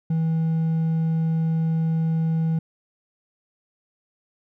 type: tone with hard clipping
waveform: triangle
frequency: 162.2 Hz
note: E3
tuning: 28 cents flat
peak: -20 dBFS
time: 0.1-2.59 s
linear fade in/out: 5 ms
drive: 5 dB
effects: none